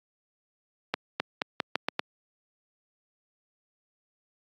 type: accelerating click train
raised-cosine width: 0.3 ms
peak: -9 dBFS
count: 7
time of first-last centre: 0.94-1.994 s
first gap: 260 ms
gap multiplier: 0.84
effects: high-pass 200 Hz 12 dB/octave + AAC 48 kbps